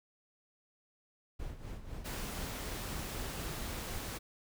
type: noise with tremolo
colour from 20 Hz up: brown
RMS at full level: -41 dBFS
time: 1.39-3.99 s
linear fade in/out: 10 ms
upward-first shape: sine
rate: 4 Hz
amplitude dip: 65%
type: noise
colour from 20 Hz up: pink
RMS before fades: -42 dBFS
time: 2.04-4.19 s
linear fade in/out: 20 ms
effects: none